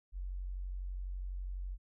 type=tone; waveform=sine; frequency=46.03 Hz; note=F#1; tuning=8 cents flat; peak=-37 dBFS; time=0.12-1.78 s; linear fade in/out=50 ms; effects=none